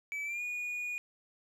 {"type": "tone with pitch glide", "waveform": "triangle", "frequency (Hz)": [2300, 2451], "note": ["D7", "D#7"], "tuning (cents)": [-37, -27], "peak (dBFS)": -33, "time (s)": [0.12, 0.98], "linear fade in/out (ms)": 0, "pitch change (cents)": 110, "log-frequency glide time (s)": [0.24, 0.42], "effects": []}